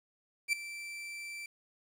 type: tone with ADSR envelope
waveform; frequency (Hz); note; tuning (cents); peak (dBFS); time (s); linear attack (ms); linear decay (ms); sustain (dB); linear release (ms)
40% pulse; 2339; D7; -8; -24; 0.48-1.46; 49; 4; -16; 3
effects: low-pass 12000 Hz 12 dB/octave + 10-bit